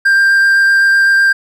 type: tone with vibrato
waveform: triangle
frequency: 1588 Hz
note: G6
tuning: 22 cents sharp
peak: -5 dBFS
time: 0.05-1.33 s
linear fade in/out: 10 ms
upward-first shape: sine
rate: 7.9 Hz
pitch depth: 8 cents each way
effects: none